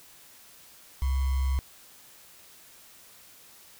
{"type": "tone with sample-and-hold", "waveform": "sine", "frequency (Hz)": 66.5, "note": "C2", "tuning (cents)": 29, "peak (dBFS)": -23, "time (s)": [1.02, 1.59], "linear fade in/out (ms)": 0, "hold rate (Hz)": 1050, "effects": ["white hiss -53 dBFS RMS until 3.79 s"]}